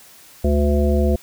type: harmonic tone with a mistuned harmonic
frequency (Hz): 72.5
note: D2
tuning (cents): -22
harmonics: 1 / 3 / 5 / 7 / 9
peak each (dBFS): -16 / -21 / -23 / -24 / -26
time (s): 0.44-1.16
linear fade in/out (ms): 5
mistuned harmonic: 9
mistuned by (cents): +28
effects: white hiss -46 dBFS RMS until 1.22 s